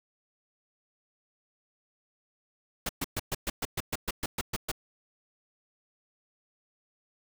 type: noise bursts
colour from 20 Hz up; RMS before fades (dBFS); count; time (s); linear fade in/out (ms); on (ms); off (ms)
pink; -31; 13; 2.86-4.716; 5; 32; 120
effects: none